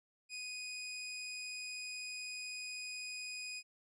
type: tone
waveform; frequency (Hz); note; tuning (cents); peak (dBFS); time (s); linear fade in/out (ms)
20% pulse; 2489; D#7; 0; -37; 0.29-3.63; 50
effects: low-pass 12000 Hz 12 dB/octave